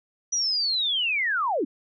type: linear sweep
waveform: sine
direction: down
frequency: 5920 to 233.1 Hz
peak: -22 dBFS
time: 0.32-1.65 s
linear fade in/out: 10 ms
effects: none